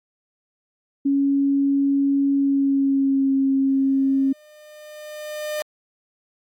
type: tone with pitch glide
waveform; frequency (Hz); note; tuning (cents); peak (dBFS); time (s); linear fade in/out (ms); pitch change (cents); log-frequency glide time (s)
sine; 278 to 270.4; C#4 to C#4; +5 to -43; -16; 1.05-4.33; 10; -48; 2.35-3.36
type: tone with exponential growth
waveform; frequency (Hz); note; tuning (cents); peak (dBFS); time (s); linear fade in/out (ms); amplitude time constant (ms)
45% pulse; 605; D#5; -49; -23; 3.68-5.62; 0; 420
effects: AAC 64 kbps